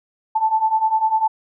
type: beating tone pair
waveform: sine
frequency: 872 / 882 Hz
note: A5 / A5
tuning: -16 / +4 cents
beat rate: 10 Hz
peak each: -20 / -17 dBFS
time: 0.35-1.28 s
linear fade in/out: 10 ms
effects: none